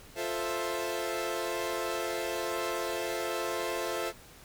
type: chord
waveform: sawtooth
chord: F major seventh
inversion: none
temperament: equal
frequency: 349.2 / 440 / 523.3 / 659.3 Hz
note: F4 / A4 / C5 / E5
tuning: 0 / 0 / 0 / 0 cents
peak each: -33 dBFS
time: 0.15-4.13 s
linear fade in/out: 50 ms
effects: pink hiss -53 dBFS RMS until 4.44 s